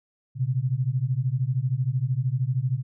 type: beating tone pair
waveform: sine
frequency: 122.1 / 135.1 Hz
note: B2 / C#3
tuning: -19 / -44 cents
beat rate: 13 Hz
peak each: -25 dBFS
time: 0.35-2.83 s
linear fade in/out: 50 ms
effects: none